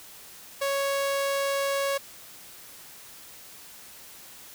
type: tone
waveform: sawtooth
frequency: 554.4 Hz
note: C#5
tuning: in tune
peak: -21 dBFS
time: 0.61-1.98 s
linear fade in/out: 10 ms
effects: white hiss -47 dBFS RMS until 4.54 s